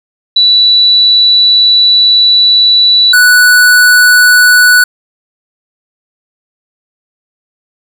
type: tone pair in turn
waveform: sine / square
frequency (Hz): 3951 / 1480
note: B7 / F#6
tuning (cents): 0 / 0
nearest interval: octave + perfect fourth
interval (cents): 1700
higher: first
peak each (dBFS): -3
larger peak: neither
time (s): 0.36-3.13 / 3.13-4.84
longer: first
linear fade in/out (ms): 5
effects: none